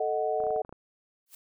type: chord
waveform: sine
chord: D# diminished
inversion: second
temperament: equal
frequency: 440 / 622.3 / 740 Hz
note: A4 / D#5 / F#5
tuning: 0 / 0 / 0 cents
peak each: -30 dBFS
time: 0-0.62 s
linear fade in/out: 5 ms
type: clicks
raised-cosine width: 1 ms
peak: -30 dBFS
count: 8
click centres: 0.403 / 0.438 / 0.468 / 0.506 / 0.562 / 0.649 / 0.693 / 0.726 s
type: noise with exponential growth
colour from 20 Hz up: blue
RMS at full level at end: -42 dBFS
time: 1.26-1.35 s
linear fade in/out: 5 ms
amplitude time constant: 18 ms
effects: none